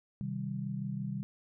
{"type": "chord", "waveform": "sine", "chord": "C minor", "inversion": "none", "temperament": "just", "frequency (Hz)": [130.81, 156.98, 196.22], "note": ["C3", "Eb3", "G3"], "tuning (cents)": [0, 16, 2], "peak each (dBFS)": [-38, -40, -37], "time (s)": [0.21, 1.23], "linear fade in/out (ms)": 0, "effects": []}